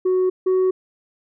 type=tone pair in turn; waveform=sine; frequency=370 / 373 Hz; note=F#4 / F#4; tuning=0 / +14 cents; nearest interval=unison; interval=14 cents; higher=second; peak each=-13 / -12 dBFS; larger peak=second; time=0.05-0.3 / 0.46-0.71 s; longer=neither; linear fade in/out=10 ms; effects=tanh soft clip ceiling -14 dBFS